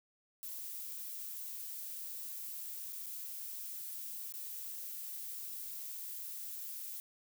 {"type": "noise with dropouts", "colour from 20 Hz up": "violet", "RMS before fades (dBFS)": -44, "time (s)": [0.43, 7], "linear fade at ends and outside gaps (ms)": 0, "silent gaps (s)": [[2.924, 2.929], [3.06, 3.066], [4.323, 4.339]], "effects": []}